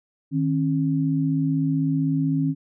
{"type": "tone pair together", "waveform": "sine", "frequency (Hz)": [155.56, 271.4], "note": ["D#3", "C#4"], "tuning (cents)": [0, -36], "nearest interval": "minor seventh", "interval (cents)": 964, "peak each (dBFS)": -22, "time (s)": [0.31, 2.55], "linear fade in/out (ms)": 50, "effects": []}